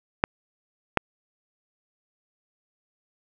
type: clicks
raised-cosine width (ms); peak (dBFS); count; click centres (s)
0.5; -3; 2; 0.239 / 0.973
effects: none